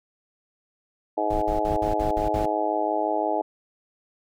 harmonic tone, 105.8 Hz, G#2, 33 cents sharp, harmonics 3 / 4 / 5 / 6 / 7 / 8, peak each -30 / -31 / -33 / -27 / -30 / -27 dBFS, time 1.17-3.42 s, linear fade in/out 10 ms
brown noise bursts, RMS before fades -30 dBFS, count 7, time 1.3-2.458 s, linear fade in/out 5 ms, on 120 ms, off 53 ms
effects none

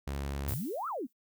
sawtooth tone, 69.7 Hz, C#2, 10 cents sharp, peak -30 dBFS, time 0.07-0.54 s, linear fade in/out 5 ms
sine exponential two-way sweep, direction up then down, 68.1 to 1396.9 to 217.3 Hz, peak -33 dBFS, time 0.47-1.07 s, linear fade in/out 20 ms, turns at 0.88 s
violet noise with exponential decay, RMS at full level -37 dBFS, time 0.48-1.13 s, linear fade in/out 5 ms, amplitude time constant 140 ms
effects noise-tail reverb RT60 0.1 s tail -24 dB re dry

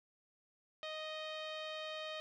sawtooth tone with low-pass filter, 622.3 Hz, D#5, in tune, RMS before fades -44 dBFS, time 0.83-2.2 s, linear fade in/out 0 ms, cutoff 3500 Hz, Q 3.6, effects none

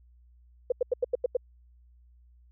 sine tone bursts, 495.5 Hz, B4, 6 cents sharp, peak -21 dBFS, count 7, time 0.7-1.369 s, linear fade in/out 5 ms, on 21 ms, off 87 ms, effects added 60 Hz sine -55 dBFS peak until 2.51 s

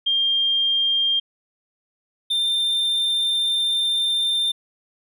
sine / triangle tone pair in turn, 3200 / 3592 Hz, G7 / A7, +35 / +35 cents, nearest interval major second, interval 200 cents, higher second, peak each -17 dBFS, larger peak neither, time 0.06-1.2 / 2.3-4.52 s, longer second, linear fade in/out 10 ms, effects none

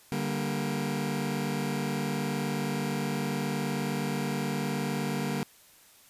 sawtooth chord, G minor, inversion second, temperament just, 147 / 196 / 235.2 Hz, D3 / G3 / Bb3, +2 / 0 / +16 cents, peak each -29 dBFS, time 0.12-5.43 s, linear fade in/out 0 ms, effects white hiss -57 dBFS RMS until 6.09 s + resampled to 32000 Hz

